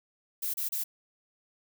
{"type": "noise bursts", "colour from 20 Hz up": "violet", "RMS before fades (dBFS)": -32, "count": 3, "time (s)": [0.42, 0.84], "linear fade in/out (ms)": 10, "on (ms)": 120, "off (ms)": 30, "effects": []}